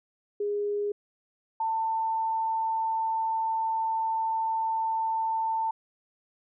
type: tone pair in turn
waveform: sine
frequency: 411.1 / 893.5 Hz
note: G#4 / A5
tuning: -18 / +26 cents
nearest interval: octave + minor second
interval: 1344 cents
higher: second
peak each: -26 / -25 dBFS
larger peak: second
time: 0.4-0.92 / 1.6-5.71 s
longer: second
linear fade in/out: 5 ms
effects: none